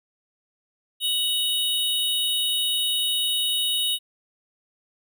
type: tone pair together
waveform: square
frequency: 2960 / 3746 Hz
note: F#7 / A#7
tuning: 0 / +8 cents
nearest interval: major third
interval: 408 cents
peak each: -25 dBFS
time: 1-3.99 s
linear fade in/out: 50 ms
effects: none